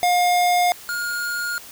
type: tone pair in turn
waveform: square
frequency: 712 / 1424 Hz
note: F5 / F6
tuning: +33 / +33 cents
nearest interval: octave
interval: 1200 cents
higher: second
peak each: -16 / -24 dBFS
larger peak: first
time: 0.03-0.72 / 0.89-1.58 s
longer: neither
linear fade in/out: 0 ms
effects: white hiss -41 dBFS RMS until 1.71 s